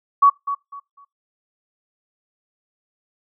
sine tone with echo, 1126 Hz, C#6, 27 cents sharp, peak -8 dBFS, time 0.22-0.3 s, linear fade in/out 10 ms, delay 250 ms, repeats 3, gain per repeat -12 dB, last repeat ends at 1.05 s, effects noise-tail reverb RT60 0.2 s tail -22 dB re dry

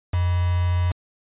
sine tone with quantisation, 88.6 Hz, F2, 25 cents sharp, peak -18 dBFS, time 0.13-0.92 s, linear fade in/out 10 ms, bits 5, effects resampled to 8000 Hz

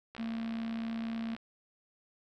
click train, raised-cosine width 0.3 ms, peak -29 dBFS, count 79, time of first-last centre 0.15-1.365 s, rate 64.2 Hz
triangle tone, 227.3 Hz, A#3, 43 cents flat, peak -32 dBFS, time 0.18-1.36 s, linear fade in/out 20 ms
effects none

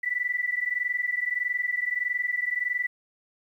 sine tone pair together, 1960.4 / 1982 Hz, B6 / B6, -13 / +6 cents, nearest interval unison, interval 19 cents, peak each -28 dBFS, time 0.03-2.87 s, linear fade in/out 10 ms, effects 10-bit

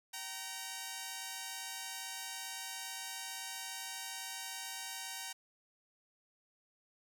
5% pulse tone pair together, 767.3 / 932.3 Hz, G5 / A#5, -37 / 0 cents, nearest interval minor third, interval 337 cents, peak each -33 / -32 dBFS, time 0.13-5.33 s, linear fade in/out 10 ms, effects none

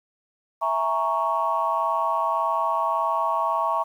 sine chord, A# half-diminished seventh, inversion second, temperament equal, 659.3 / 830.6 / 932.3 / 1108.7 Hz, E5 / G#5 / A#5 / C#6, 0 / 0 / 0 / 0 cents, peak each -27 / -30 / -25 / -24 dBFS, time 0.61-3.84 s, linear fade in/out 20 ms, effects tanh soft clip ceiling -11 dBFS + 9-bit

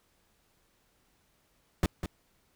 brown noise with echo, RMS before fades -24 dBFS, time 1.83-1.86 s, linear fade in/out 2 ms, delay 200 ms, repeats 1, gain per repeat -9 dB, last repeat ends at 2.06 s, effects pink hiss -70 dBFS RMS until 2.55 s

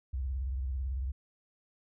sine tone with vibrato, 65.41 Hz, C2, in tune, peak -31 dBFS, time 0.13-1.12 s, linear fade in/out 10 ms, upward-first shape triangle, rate 18 Hz, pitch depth 220 cents each way, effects none

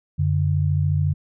sine tone pair together, 91.9 / 145.88 Hz, F#2 / D3, -11 / -11 cents, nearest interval minor sixth, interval 800 cents, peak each -20 dBFS, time 0.18-1.14 s, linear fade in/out 20 ms, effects none

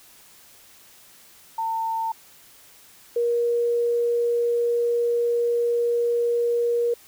sine tone pair in turn, 900 / 473.9 Hz, A5 / A#4, +39 / +28 cents, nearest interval major seventh, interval 1111 cents, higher first, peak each -23 / -19 dBFS, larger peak second, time 1.58-2.12 / 3.16-6.94 s, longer second, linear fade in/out 5 ms, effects white hiss -51 dBFS RMS until 7.07 s

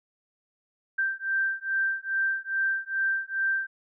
sine beating tone pair, 1568 / 1570.4 Hz, G6 / G6, 0 / +3 cents, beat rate 2.4 Hz, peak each -28 dBFS, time 0.98-3.67 s, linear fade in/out 10 ms, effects none

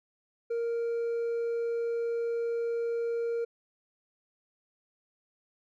sine tone with hard clipping, 466.2 Hz, A#4, in tune, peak -29 dBFS, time 0.5-3.45 s, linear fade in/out 10 ms, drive 2 dB, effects none

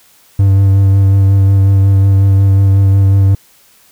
triangle tone with vibrato, 97.7 Hz, G2, 5 cents flat, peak -3 dBFS, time 0.39-3.35 s, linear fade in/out 5 ms, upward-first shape sine, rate 5.5 Hz, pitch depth 17 cents each way, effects white hiss -47 dBFS RMS until 3.91 s

